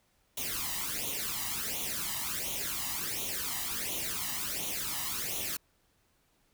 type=noise with flanger; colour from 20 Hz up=white; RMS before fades=-35 dBFS; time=0.37-5.57 s; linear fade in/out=5 ms; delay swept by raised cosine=0.3 to 1.04 ms; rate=1.4 Hz; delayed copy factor=+0.75; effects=pink hiss -71 dBFS RMS until 6.53 s